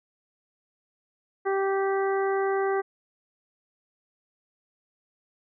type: harmonic tone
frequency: 390 Hz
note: G4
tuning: 9 cents flat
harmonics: 1 / 2 / 3 / 4 / 5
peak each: -24 / -30 / -34 / -36 / -38 dBFS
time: 1.45-2.82 s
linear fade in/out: 20 ms
effects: none